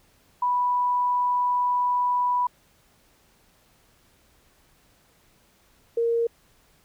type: tone pair in turn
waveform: sine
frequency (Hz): 985 / 464.9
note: B5 / A#4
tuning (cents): -5 / -5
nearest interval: octave + minor second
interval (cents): 1300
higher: first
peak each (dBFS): -20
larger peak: neither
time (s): 0.42-2.47 / 5.97-6.27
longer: first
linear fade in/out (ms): 5
effects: pink hiss -61 dBFS RMS until 6.84 s